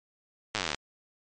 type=slowing click train; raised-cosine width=0.2 ms; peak=-11 dBFS; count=18; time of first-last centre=0.55-0.746 s; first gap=9 ms; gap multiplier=1.03; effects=MP3 48 kbps